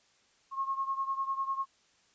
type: beating tone pair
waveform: sine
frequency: 1080 / 1090 Hz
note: C#6 / C#6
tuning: -45 / -29 cents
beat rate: 10 Hz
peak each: -32 / -36 dBFS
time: 0.51-1.66 s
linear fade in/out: 50 ms
effects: white hiss -67 dBFS RMS until 2.14 s + resampled to 16000 Hz